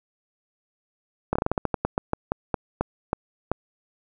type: slowing click train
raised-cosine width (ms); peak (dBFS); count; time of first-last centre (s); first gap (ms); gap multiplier
1; -8; 17; 1.33-3.516; 25; 1.2
effects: none